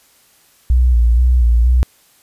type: tone with vibrato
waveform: sine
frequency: 60.1 Hz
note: B1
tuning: 46 cents flat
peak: -8 dBFS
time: 0.7-1.83 s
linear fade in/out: 0 ms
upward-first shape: square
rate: 2.1 Hz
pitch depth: 54 cents each way
effects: white hiss -52 dBFS RMS until 2.22 s + resampled to 32000 Hz